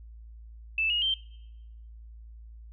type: tone with pitch steps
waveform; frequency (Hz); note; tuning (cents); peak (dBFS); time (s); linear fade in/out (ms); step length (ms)
sine; 2637 / 2876 / 3136; E7 / F#7 / G7; 0 / -50 / 0; -24; 0.78-1.14; 2; 120
effects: noise-tail reverb RT60 1.0 s tail -23 dB re dry + added 56 Hz sine -44 dBFS peak until 2.72 s